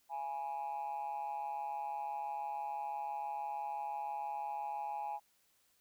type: tone with amplitude modulation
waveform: sine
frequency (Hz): 830.6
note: G#5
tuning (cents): 0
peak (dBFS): -32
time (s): 0.09-5.2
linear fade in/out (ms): 50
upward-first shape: sine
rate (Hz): 146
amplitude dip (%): 80
effects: tanh soft clip ceiling -33 dBFS + white hiss -73 dBFS RMS until 5.8 s